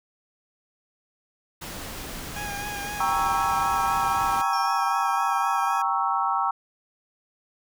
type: noise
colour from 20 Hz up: pink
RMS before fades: -36 dBFS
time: 1.61-4.42 s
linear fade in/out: 10 ms
type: tone with vibrato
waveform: 20% pulse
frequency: 818 Hz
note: G#5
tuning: 26 cents flat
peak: -27 dBFS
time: 2.36-5.82 s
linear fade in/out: 5 ms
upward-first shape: sine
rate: 3.9 Hz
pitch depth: 31 cents each way
type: chord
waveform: sine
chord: G diminished seventh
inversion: none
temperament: equal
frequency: 784 / 932.3 / 1108.7 / 1318.5 Hz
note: G5 / Bb5 / Db6 / Fb6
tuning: 0 / 0 / 0 / 0 cents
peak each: -27 dBFS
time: 3-6.51 s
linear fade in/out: 5 ms
type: tone with exponential decay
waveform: sine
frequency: 5450 Hz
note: F8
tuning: 43 cents flat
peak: -32 dBFS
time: 4.53-5.78 s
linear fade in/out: 2 ms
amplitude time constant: 270 ms
effects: none